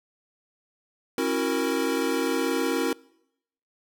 square chord, F# dominant seventh, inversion second, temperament equal with one note detuned, 270.4 / 329.6 / 370 / 466.2 Hz, C#4 / E4 / F#4 / A#4, -43 / 0 / 0 / 0 cents, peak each -29 / -30 / -31 / -29 dBFS, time 1.18-2.93 s, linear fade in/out 2 ms, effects noise-tail reverb RT60 0.8 s tail -24 dB re dry

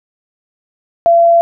sine tone, 679 Hz, F5, 49 cents flat, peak -5 dBFS, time 1.06-1.41 s, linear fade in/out 0 ms, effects none

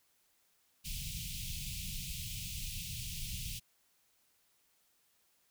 pink band-stop noise, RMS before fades -41 dBFS, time 0.84-3.6 s, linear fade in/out 20 ms, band 180 to 2500 Hz, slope 48 dB/octave, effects white hiss -73 dBFS RMS until 5.5 s

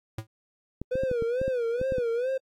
square tone with exponential decay, 110 Hz, A2, in tune, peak -29 dBFS, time 0.18-0.27 s, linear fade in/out 5 ms, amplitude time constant 19 ms
clicks, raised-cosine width 3 ms, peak -20 dBFS, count 10, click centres 0.816 / 0.955 / 1.035 / 1.114 / 1.223 / 1.415 / 1.48 / 1.814 / 1.922 / 1.983 s
triangle tone with vibrato, 493.9 Hz, B4, in tune, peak -23 dBFS, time 0.91-2.38 s, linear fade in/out 10 ms, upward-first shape sine, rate 2.3 Hz, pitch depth 130 cents each way
effects AAC 48 kbps

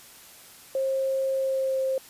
sine tone with pitch glide, 534 to 528.8 Hz, C5 to C5, +35 to +18 cents, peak -23 dBFS, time 0.75-1.98 s, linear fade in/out 2 ms, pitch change -17 cents, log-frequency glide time 1.35-1.82 s, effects white hiss -49 dBFS RMS until 2.09 s + resampled to 32000 Hz

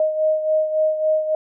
sine beating tone pair, 622.3 / 625.9 Hz, D#5 / D#5, 0 / +10 cents, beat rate 3.6 Hz, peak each -17 / -24 dBFS, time 0-1.35 s, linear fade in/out 2 ms, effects none

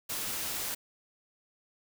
white noise, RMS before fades -35 dBFS, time 0.09-0.75 s, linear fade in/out 10 ms, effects none

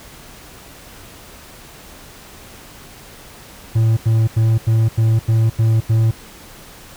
triangle tone bursts, 112.1 Hz, A2, 33 cents sharp, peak -9 dBFS, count 8, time 3.75-6.112 s, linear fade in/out 10 ms, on 220 ms, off 86 ms, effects pink hiss -40 dBFS RMS until 6.96 s

